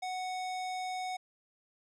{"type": "tone with low-pass filter", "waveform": "square", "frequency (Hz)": 740, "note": "F#5", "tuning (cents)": 0, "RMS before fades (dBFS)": -37, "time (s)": [0.02, 1.17], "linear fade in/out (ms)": 10, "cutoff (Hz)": 7200, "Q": 0.89, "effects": []}